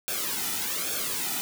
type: noise with flanger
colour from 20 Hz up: white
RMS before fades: -30 dBFS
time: 0.08-1.41 s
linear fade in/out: 0 ms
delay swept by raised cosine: 1 to 1.86 ms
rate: 1.2 Hz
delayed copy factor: -0.75
effects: none